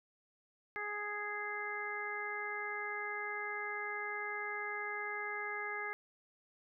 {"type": "harmonic tone", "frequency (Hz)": 415.3, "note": "G#4", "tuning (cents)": 0, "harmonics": [1, 2, 3, 4, 5], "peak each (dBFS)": [-46, -46, -45, -42, -42], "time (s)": [0.76, 5.93], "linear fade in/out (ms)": 0, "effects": []}